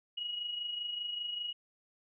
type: tone with amplitude modulation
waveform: sine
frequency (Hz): 2901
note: F#7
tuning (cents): -35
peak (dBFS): -33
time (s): 0.17-1.53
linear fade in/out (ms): 10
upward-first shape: sine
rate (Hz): 25.1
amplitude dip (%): 50
effects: none